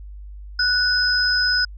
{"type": "tone pair together", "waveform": "sine", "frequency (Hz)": [1480, 5062], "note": ["F#6", "D#8"], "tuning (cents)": [0, 29], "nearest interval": "octave + major sixth", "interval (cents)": 2129, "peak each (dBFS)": -19, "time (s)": [0.59, 1.65], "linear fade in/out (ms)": 5, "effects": ["added 50 Hz sine -34 dBFS peak until 1.77 s"]}